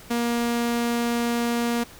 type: tone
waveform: sawtooth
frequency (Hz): 236.4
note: A#3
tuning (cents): +24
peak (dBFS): -18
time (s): 0.1-1.84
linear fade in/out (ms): 10
effects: pink hiss -46 dBFS RMS until 1.99 s